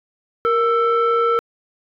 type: tone pair together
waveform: sine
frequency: 467 / 1329 Hz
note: A#4 / E6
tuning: +3 / +14 cents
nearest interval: octave + tritone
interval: 1811 cents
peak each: -15 dBFS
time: 0.45-1.39 s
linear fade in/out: 0 ms
effects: tanh soft clip ceiling -11 dBFS